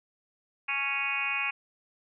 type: harmonic tone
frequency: 277.2 Hz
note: C#4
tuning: in tune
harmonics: 3 / 4 / 5 / 6 / 7 / 8 / 9 / 10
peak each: -41 / -38 / -41 / -41 / -42 / -34 / -30 / -37 dBFS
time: 0.68-1.51 s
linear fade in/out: 10 ms
effects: none